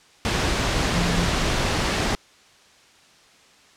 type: tone in noise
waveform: sine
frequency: 172.4 Hz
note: F3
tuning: 22 cents flat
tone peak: -24 dBFS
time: 0.94-1.25 s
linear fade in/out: 0 ms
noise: pink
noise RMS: -22 dBFS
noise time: 0.25-2.15 s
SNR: -5 dB
effects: white hiss -53 dBFS RMS until 3.76 s + low-pass 6000 Hz 12 dB/octave